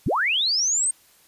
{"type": "linear sweep", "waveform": "sine", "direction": "up", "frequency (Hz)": [50.8, 8600], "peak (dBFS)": -19, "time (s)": [0.06, 0.91], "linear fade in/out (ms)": 5, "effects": ["white hiss -56 dBFS RMS until 1.27 s", "resampled to 32000 Hz"]}